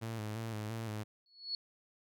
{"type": "tone with vibrato", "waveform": "sawtooth", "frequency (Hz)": 110, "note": "A2", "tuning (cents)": 0, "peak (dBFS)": -34, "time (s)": [0.01, 1.04], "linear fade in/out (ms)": 20, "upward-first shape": "square", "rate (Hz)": 2.9, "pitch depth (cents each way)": 51}
{"type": "tone with exponential growth", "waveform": "sine", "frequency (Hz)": 4384, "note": "C#8", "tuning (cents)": -20, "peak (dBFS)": -32, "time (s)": [1.26, 1.55], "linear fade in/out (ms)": 1, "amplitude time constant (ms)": 63}
{"effects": []}